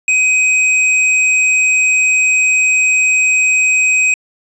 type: tone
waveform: square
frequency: 2518 Hz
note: D#7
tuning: 20 cents sharp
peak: -10 dBFS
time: 0.08-4.14 s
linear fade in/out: 2 ms
effects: resampled to 22050 Hz